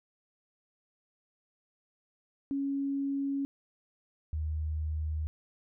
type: tone pair in turn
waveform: sine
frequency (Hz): 277.2 / 77.52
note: C#4 / D#2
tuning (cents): 0 / -6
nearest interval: octave + minor seventh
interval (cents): 2206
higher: first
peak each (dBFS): -29 / -30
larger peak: first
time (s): 2.51-3.45 / 4.33-5.27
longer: neither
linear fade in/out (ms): 0
effects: none